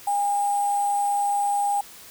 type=tone with sample-and-hold; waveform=sine; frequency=811 Hz; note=G#5; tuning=41 cents flat; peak=-20 dBFS; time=0.07-1.81 s; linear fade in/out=5 ms; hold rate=8820 Hz; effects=white hiss -45 dBFS RMS until 2.1 s